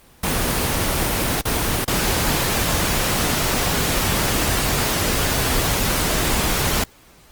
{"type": "noise with dropouts", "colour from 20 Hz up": "pink", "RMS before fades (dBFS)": -20, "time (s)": [0.23, 6.84], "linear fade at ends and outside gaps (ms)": 5, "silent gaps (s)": [[1.414, 1.452], [1.847, 1.877]], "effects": ["pink hiss -50 dBFS RMS until 7.31 s", "Opus 24 kbps"]}